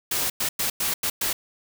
white noise bursts at uneven times, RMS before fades -25 dBFS, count 6, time 0.11-0.3 / 0.4-0.49 / 0.59-0.7 / 0.8-0.94 / 1.03-1.1 / 1.21-1.33 s, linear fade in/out 5 ms, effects none

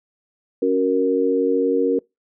sine chord, F# major, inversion second, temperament equal, 277.2 / 370 / 466.2 Hz, C#4 / F#4 / A#4, 0 / 0 / 0 cents, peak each -21 / -22 / -18 dBFS, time 0.62-1.99 s, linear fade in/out 5 ms, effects noise-tail reverb RT60 0.2 s tail -25 dB re dry

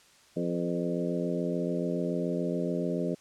harmonic tone with a mistuned harmonic, 87 Hz, F2, 6 cents flat, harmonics 2 / 3 / 4 / 5 / 6 / 7, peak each -32 / -34 / -35 / -36 / -37 / -37 dBFS, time 0.36-3.15 s, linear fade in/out 10 ms, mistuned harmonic 6, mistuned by -28 cents, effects white hiss -59 dBFS RMS until 3.2 s + low-pass 8000 Hz 12 dB/octave

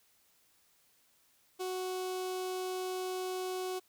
sawtooth tone with notch filter, 370 Hz, F#4, in tune, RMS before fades -37 dBFS, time 1.59-3.8 s, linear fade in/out 20 ms, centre 1800 Hz, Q 1.4, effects white hiss -69 dBFS RMS until 3.88 s

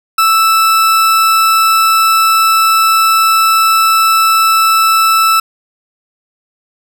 40% pulse tone, 1318.5 Hz, E6, in tune, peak -6 dBFS, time 0.18-5.4 s, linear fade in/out 5 ms, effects none

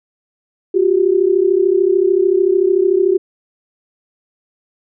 sine tone pair together, 358.5 / 392 Hz, F4 / G4, +45 / 0 cents, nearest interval major second, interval 155 cents, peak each -13 dBFS, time 0.74-3.18 s, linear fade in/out 10 ms, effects none

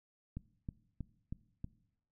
click train, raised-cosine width 5 ms, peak -28 dBFS, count 5, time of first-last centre 0.37-1.644 s, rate 3.14 Hz, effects noise-tail reverb RT60 0.8 s tail -20 dB re dry

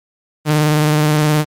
sawtooth tone with vibrato, 151.6 Hz, D#3, 45 cents flat, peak -7 dBFS, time 0.45-1.45 s, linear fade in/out 50 ms, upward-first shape square, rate 19 Hz, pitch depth 23 cents each way, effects MP3 96 kbps

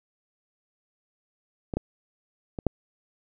clicks, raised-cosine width 2 ms, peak -17 / -12 / -19 / -8 dBFS, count 4, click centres 1.738 / 1.77 / 2.588 / 2.667 s, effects none

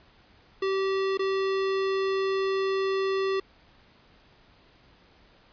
square tone with dropouts, 386.3 Hz, G4, 25 cents flat, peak -25 dBFS, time 0.62-3.4 s, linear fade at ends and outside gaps 5 ms, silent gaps 1.174-1.192 s, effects pink hiss -58 dBFS RMS until 5.52 s + resampled to 11025 Hz

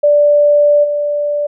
sine tone with level steps, 586 Hz, D5, 4 cents flat, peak -6 / -13 dBFS, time 0.03-1.47 s, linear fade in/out 10 ms, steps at 0.83 s, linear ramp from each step 20 ms, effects none

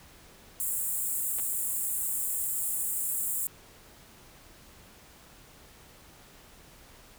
pink high-pass noise, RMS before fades -31 dBFS, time 0.6-3.47 s, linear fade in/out 0 ms, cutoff 7400 Hz, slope 96 dB/octave
clicks, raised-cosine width 0.3 ms, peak -26 dBFS, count 2, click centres 1.386 / 1.397 s
effects pink hiss -54 dBFS RMS until 7.18 s

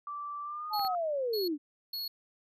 sine tone with pitch glide, 1167 to 1272.6 Hz, D6 to D#6, -11 to +39 cents, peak -36 dBFS, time 0.07-0.95 s, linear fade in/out 2 ms, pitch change +150 cents, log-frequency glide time 0.43-0.84 s
sine linear sweep, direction down, 880 to 277.2 Hz, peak -29 dBFS, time 0.7-1.58 s, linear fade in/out 50 ms
square tone bursts, 4344 Hz, C#8, 36 cents flat, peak -35 dBFS, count 3, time 0.73-2.08 s, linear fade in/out 5 ms, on 150 ms, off 450 ms
clicks, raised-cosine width 0.5 ms, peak -31 dBFS, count 2, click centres 0.795 / 0.849 s
effects none

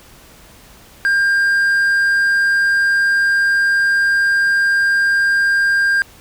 triangle tone, 1600 Hz, G6, 35 cents sharp, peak -10 dBFS, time 1.05-6.02 s, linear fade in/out 0 ms, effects pink hiss -44 dBFS RMS until 6.2 s

